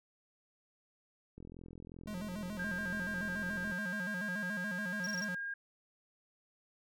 click train, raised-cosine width 3 ms, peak -37 dBFS, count 101, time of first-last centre 1.38-3.722 s, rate 42.7 Hz
square tone with vibrato, 194.9 Hz, G3, 10 cents flat, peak -40 dBFS, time 2.07-5.35 s, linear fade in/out 5 ms, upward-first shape square, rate 7 Hz, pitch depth 140 cents each way
sine tone with pitch glide, 1600 to 1618.6 Hz, G6 to G#6, +35 to -45 cents, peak -37 dBFS, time 2.59-5.54 s, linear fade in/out 5 ms, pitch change +20 cents, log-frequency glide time 3.85-4.28 s
triangle tone bursts, 5588 Hz, F8, in tune, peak -38 dBFS, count 5, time 5.04-5.243 s, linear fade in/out 2 ms, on 23 ms, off 22 ms
effects none

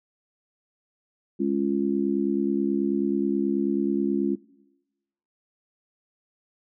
sine chord, Db major, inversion second, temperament just, 207.9 / 277.2 / 346.5 Hz, Ab3 / Db4 / F4, +2 / 0 / -14 cents, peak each -26 dBFS, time 1.39-4.36 s, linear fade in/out 20 ms, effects noise-tail reverb RT60 1.0 s tail -21 dB re dry

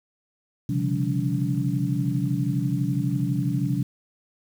sine tone cluster, 129.4 / 141.6 / 173.1 / 199 / 286.8 Hz, C3 / C#3 / F3 / G3 / D4, -19 / +37 / -15 / +26 / -41 cents, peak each -26 / -28 / -28 / -31 / -29 dBFS, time 0.69-3.83 s, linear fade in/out 5 ms, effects 8-bit

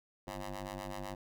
10% pulse ring-modulated tone, 98 Hz, G2, in tune, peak -29 dBFS, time 0.27-1.15 s, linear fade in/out 5 ms, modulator 437 Hz, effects none

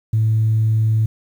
sine tone, 110 Hz, A2, in tune, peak -12 dBFS, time 0.13-1.06 s, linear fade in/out 5 ms, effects tanh soft clip ceiling -9 dBFS + 8-bit

